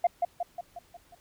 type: tone with echo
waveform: sine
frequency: 698.5 Hz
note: F5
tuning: in tune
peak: -17 dBFS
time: 0.04-0.07 s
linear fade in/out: 5 ms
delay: 180 ms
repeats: 6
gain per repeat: -5 dB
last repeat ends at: 1.15 s
effects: tanh soft clip ceiling -16 dBFS + pink hiss -62 dBFS RMS until 1.2 s